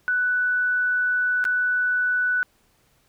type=tone with dropouts; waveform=sine; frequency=1487 Hz; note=F#6; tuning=8 cents sharp; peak=-19 dBFS; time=0.08-2.43 s; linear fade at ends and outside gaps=0 ms; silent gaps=1.441-1.452 s; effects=pink hiss -63 dBFS RMS until 3.08 s